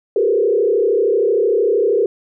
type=tone with frequency modulation; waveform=sine; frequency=432.8 Hz; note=A4; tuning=29 cents flat; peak=-12 dBFS; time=0.16-2.06 s; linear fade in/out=2 ms; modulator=33 Hz; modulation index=1.7; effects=none